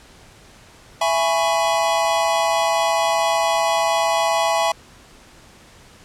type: chord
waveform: square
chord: C# minor seventh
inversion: first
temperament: equal with one note detuned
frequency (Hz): 666.1 / 830.6 / 987.8 / 1108.7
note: E5 / G#5 / B5 / C#6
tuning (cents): +18 / 0 / 0 / 0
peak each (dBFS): -21 / -22 / -25 / -26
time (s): 1.01-4.72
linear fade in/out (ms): 5
effects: pink hiss -47 dBFS RMS until 6.04 s + low-pass 9000 Hz 12 dB/octave